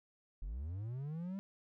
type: linear sweep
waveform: triangle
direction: up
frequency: 38.89 to 199.8 Hz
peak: -37 dBFS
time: 0.42-1.39 s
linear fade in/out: 0 ms
effects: none